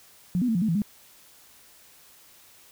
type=tone with pitch steps; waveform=sine; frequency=178.7 / 248.8 / 224.2 / 174.8 / 218.8 / 165.7 / 207.4 Hz; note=F3 / B3 / A3 / F3 / A3 / E3 / G#3; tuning=+40 / +13 / +33 / +2 / -9 / +9 / -2 cents; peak=-21 dBFS; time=0.35-0.819 s; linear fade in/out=0 ms; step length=67 ms; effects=white hiss -54 dBFS RMS until 2.71 s